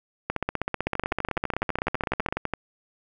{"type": "two click trains", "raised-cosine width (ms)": 0.5, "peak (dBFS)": [-10, -11], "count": [33, 21], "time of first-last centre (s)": [[0.3, 2.325], [0.87, 2.537]], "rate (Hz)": [15.8, 12], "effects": []}